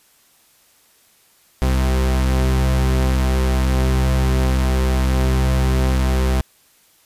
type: tone pair together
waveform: 45% pulse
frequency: 64.7 / 130.11 Hz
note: C2 / C3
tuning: -19 / -9 cents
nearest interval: octave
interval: 1210 cents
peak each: -15 / -23 dBFS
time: 1.62-6.41 s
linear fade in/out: 0 ms
effects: white hiss -55 dBFS RMS until 7.05 s + resampled to 32000 Hz